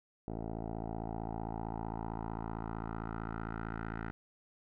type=tone with low-pass filter sweep; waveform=10% pulse; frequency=55.5 Hz; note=A1; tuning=16 cents sharp; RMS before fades=-40 dBFS; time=0.28-4.11 s; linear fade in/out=0 ms; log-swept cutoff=600 to 1600 Hz; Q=3.3; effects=none